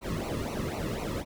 brown noise with flanger, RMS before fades -33 dBFS, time 0.01-1.25 s, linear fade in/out 50 ms, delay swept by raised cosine 0.58 to 1.35 ms, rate 4 Hz, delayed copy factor -0.9, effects none

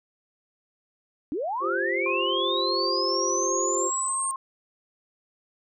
sine linear sweep, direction up, 261.6 to 8740 Hz, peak -26 dBFS, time 1.32-4.31 s, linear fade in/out 0 ms
sine chord, F suspended second, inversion none, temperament equal, 349.2 / 392 / 523.3 Hz, F4 / G4 / C5, 0 / 0 / 0 cents, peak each -30 dBFS, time 1.6-3.91 s, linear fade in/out 50 ms
sine tone, 1066 Hz, C6, 32 cents sharp, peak -29 dBFS, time 2.06-4.36 s, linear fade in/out 2 ms
effects none

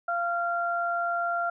sine tone pair together, 691 / 1382 Hz, F5 / F6, -19 / -19 cents, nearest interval octave, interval 1200 cents, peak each -28 dBFS, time 0.08-1.5 s, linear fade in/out 5 ms, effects none

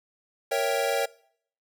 square chord, A# diminished seventh, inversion none, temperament equal with one note detuned, 466.2 / 554.4 / 657.4 / 784 Hz, A#4 / C#5 / E5 / G5, 0 / 0 / -5 / 0 cents, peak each -30 / -28 / -32 / -31 dBFS, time 0.51-1.06 s, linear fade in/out 10 ms, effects noise-tail reverb RT60 0.6 s tail -22 dB re dry

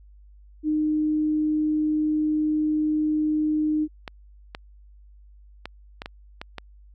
sine tone, 306.3 Hz, D#4, 27 cents flat, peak -20 dBFS, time 0.63-3.88 s, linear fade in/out 50 ms
clicks, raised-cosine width 0.3 ms, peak -17 dBFS, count 7, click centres 4.078 / 4.549 / 5.656 / 6.019 / 6.059 / 6.415 / 6.583 s
effects added 50 Hz sine -47 dBFS peak until 6.94 s

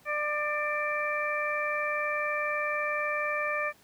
harmonic tone with a mistuned harmonic, 596 Hz, D5, 25 cents sharp, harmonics 1 / 2 / 3 / 4, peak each -33 / -33 / -33 / -33 dBFS, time 0.05-3.73 s, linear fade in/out 50 ms, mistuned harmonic 4, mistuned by -28 cents, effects pink hiss -60 dBFS RMS until 3.83 s + high-pass 80 Hz 12 dB/octave

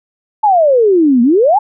sine exponential two-way sweep, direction down then up, 884 to 229.1 to 884 Hz, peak -6 dBFS, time 0.43-1.59 s, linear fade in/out 10 ms, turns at 1.22 s, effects none

